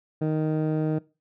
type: tone with low-pass filter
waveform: 15% pulse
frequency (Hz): 155.56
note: D#3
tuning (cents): 0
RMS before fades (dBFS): -25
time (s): 0.21-0.99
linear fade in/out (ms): 10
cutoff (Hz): 640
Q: 0.51
effects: noise-tail reverb RT60 0.3 s tail -21 dB re dry